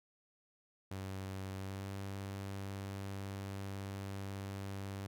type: tone with pitch glide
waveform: sawtooth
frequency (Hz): 95.9 to 98.14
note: G2 to G2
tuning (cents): -37 to +2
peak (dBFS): -37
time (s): 0.91-5.07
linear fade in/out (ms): 5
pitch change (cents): +39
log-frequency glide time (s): 1.57-1.91
effects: none